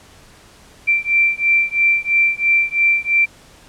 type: beating tone pair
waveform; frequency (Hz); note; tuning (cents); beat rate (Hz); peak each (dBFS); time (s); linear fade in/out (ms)
sine; 2349 / 2352; D7 / D7; 0 / +2; 3; -16 / -16; 0.87-3.26; 20
effects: pink hiss -46 dBFS RMS until 3.68 s + low-pass 10000 Hz 12 dB/octave